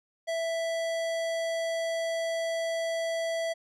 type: tone with hard clipping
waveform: sine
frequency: 660 Hz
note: E5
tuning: 2 cents sharp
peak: -30 dBFS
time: 0.27-3.54 s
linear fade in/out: 20 ms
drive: 18 dB
effects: none